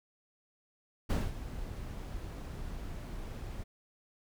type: noise with ADSR envelope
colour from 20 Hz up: brown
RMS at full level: -28 dBFS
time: 1.09-3.64 s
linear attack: 17 ms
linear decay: 210 ms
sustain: -13 dB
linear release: 15 ms
effects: none